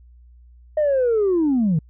sine linear sweep, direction down, 622.3 to 146.83 Hz, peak -14 dBFS, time 0.77-1.79 s, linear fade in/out 5 ms, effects tanh soft clip ceiling -13 dBFS + added 60 Hz sine -45 dBFS peak until 1.89 s

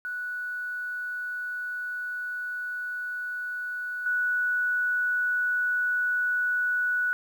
sine tone with level steps, 1475 Hz, F#6, 6 cents flat, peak -30 / -23 dBFS, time 0.05-7.13 s, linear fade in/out 0 ms, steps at 4.06 s, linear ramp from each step 2 ms, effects 9-bit

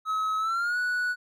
triangle tone with pitch glide, 1283 to 1473.8 Hz, E6 to F#6, -47 to -7 cents, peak -23 dBFS, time 0.05-1.16 s, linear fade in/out 50 ms, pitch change +240 cents, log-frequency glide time 0.38-0.78 s, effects none

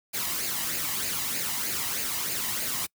white noise with flanger, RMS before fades -30 dBFS, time 0.13-2.87 s, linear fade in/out 20 ms, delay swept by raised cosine 0.43 to 1.04 ms, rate 3.2 Hz, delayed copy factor +0.55, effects noise-tail reverb RT60 0.1 s tail -26 dB re dry + high-pass 80 Hz 12 dB/octave

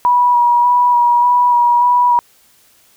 sine tone with vibrato, 969 Hz, B5, 33 cents flat, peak -8 dBFS, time 0.05-2.19 s, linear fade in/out 0 ms, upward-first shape square, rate 1.7 Hz, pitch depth 15 cents each way, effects white hiss -51 dBFS RMS until 2.96 s

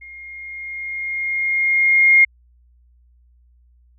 sine tone with level ramp, 2134 Hz, C7, 34 cents sharp, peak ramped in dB -36 to -7 dBFS, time 0.01-2.25 s, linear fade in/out 10 ms, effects added 60 Hz sine -51 dBFS peak until 3.98 s

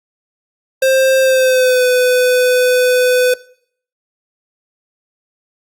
square tone with pitch glide, 528 to 501 Hz, C5 to B4, +16 to +25 cents, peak -10 dBFS, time 0.82-3.34 s, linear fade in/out 5 ms, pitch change -91 cents, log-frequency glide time 1.21-1.84 s, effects noise-tail reverb RT60 0.6 s tail -21 dB re dry + Opus 48 kbps

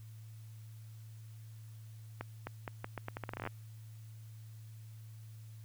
accelerating click train, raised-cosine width 0.5 ms, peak -24 dBFS, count 17, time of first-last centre 2.21-3.473 s, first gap 260 ms, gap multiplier 0.8, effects added 110 Hz sine -48 dBFS peak until 5.64 s + white hiss -66 dBFS RMS until 5.64 s

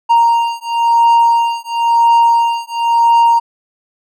triangle beating tone pair, 931 / 931.97 Hz, A#5 / A#5, -2 / -1 cents, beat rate 0.97 Hz, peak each -10 dBFS, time 0.09-3.4 s, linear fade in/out 20 ms, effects none

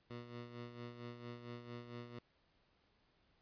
15% pulse tone with tremolo, 120 Hz, B2, 49 cents flat, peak -39 dBFS, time 0.1-2.19 s, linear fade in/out 5 ms, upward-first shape sine, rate 4.4 Hz, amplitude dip 60%, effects pink hiss -75 dBFS RMS until 3.41 s + resampled to 11025 Hz

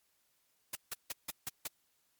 white noise bursts, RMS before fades -38 dBFS, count 6, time 0.73-1.674 s, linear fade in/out 5 ms, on 24 ms, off 160 ms, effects white hiss -75 dBFS RMS until 2.19 s + MP3 96 kbps

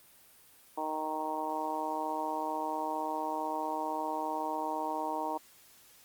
harmonic tone, 155.56 Hz, D#3, in tune, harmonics 2 / 3 / 4 / 5 / 6 / 7, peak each -40 / -43 / -40 / -38 / -35 / -44 dBFS, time 0.77-5.38 s, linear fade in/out 10 ms, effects white hiss -59 dBFS RMS until 6.04 s + Opus 32 kbps

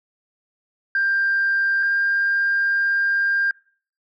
sine tone pair in turn, 1588 / 1599 Hz, G6 / G6, +22 / +34 cents, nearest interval unison, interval 12 cents, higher second, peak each -16 / -16 dBFS, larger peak neither, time 0.95-1.83 / 1.83-3.51 s, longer second, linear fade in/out 2 ms, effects noise-tail reverb RT60 0.5 s tail -25 dB re dry + tanh soft clip ceiling -13 dBFS

